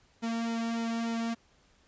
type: tone with flanger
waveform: sawtooth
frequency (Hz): 230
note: A#3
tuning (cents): -23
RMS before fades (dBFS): -32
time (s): 0.22-1.35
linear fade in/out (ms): 20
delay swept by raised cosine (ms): 1.8 to 2.43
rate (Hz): 3.4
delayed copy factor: -1
effects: pink hiss -65 dBFS RMS until 1.87 s + resampled to 16000 Hz